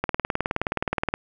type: click train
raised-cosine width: 0.5 ms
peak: -8 dBFS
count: 22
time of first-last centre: 0.04-1.139 s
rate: 19.1 Hz
effects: none